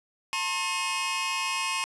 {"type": "tone cluster", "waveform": "sawtooth", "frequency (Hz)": [899, 1072, 2540, 2859], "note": ["A5", "C6", "D#7", "F7"], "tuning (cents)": [37, 42, 35, 40], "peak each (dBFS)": [-32, -27, -28, -32], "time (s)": [0.33, 1.84], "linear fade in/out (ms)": 0, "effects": ["resampled to 24000 Hz", "9-bit"]}